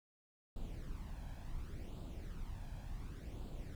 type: noise with flanger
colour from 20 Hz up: brown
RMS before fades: -45 dBFS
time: 0.56-3.75 s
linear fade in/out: 2 ms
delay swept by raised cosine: 0.25 to 1.25 ms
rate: 0.69 Hz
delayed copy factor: +0.6
effects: none